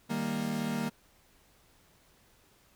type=chord; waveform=40% pulse; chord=Eb major; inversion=none; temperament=equal with one note detuned; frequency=155.56 / 197.13 / 233.1 Hz; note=Eb3 / G3 / Bb3; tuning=0 / +10 / 0 cents; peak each=-37 / -35 / -32 dBFS; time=0.09-0.9 s; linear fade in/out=20 ms; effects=pink hiss -64 dBFS RMS until 2.75 s